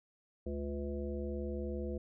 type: harmonic tone with a mistuned harmonic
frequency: 71.5 Hz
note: D2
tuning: 46 cents flat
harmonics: 1 / 3 / 5 / 7 / 9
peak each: -39 / -42 / -42 / -43 / -51 dBFS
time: 0.46-1.98 s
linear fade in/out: 5 ms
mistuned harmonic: 5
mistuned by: -26 cents
effects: none